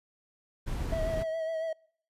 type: noise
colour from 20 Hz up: brown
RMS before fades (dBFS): -33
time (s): 0.66-1.24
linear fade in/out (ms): 20
type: tone with vibrato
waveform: triangle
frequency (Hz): 646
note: E5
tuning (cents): -35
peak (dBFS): -28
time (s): 0.92-1.73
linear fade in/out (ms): 5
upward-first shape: sine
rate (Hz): 7.2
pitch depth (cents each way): 31
effects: noise-tail reverb RT60 0.6 s tail -25 dB re dry + resampled to 32000 Hz